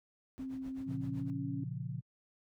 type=noise with tremolo; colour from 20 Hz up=brown; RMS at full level=-48 dBFS; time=0.38-1.3 s; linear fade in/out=0 ms; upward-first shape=sine; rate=7.8 Hz; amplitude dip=90%
type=tone with pitch glide; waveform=sine; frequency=263.8 to 276 Hz; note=C4 to C#4; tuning=+14 to -7 cents; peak=-38 dBFS; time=0.39-1.64 s; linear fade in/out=5 ms; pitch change=+79 cents; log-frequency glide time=0.7-1.34 s
type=chord; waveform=sine; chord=Bb minor; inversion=none; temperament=equal with one note detuned; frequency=116.54 / 138.59 / 172.41 Hz; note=Bb2 / Db3 / F3; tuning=0 / 0 / -22 cents; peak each=-41 / -40 / -43 dBFS; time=0.86-2.01 s; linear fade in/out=20 ms
effects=high-pass 60 Hz 12 dB/octave